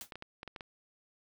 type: noise with exponential decay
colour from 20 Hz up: white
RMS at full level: -40 dBFS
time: 0.01-0.11 s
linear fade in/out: 1 ms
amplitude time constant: 21 ms
type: clicks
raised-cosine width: 0.3 ms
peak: -27 dBFS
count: 7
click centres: 0.122 / 0.156 / 0.224 / 0.431 / 0.477 / 0.562 / 0.608 s
effects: none